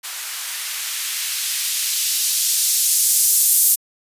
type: noise with band-pass filter sweep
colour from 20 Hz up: violet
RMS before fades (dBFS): -19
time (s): 0.03-3.76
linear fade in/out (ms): 20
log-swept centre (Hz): 1100 to 9600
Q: 0.85
effects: resampled to 32000 Hz